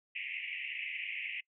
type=band-pass noise; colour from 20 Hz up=white; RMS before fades=-40 dBFS; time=0.15-1.41 s; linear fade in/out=10 ms; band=2000 to 2800 Hz; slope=96 dB/octave; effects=noise-tail reverb RT60 0.1 s tail -24 dB re dry